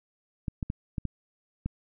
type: clicks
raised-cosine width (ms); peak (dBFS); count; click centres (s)
5; -18; 6; 0.482 / 0.628 / 0.701 / 0.982 / 1.053 / 1.66
effects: none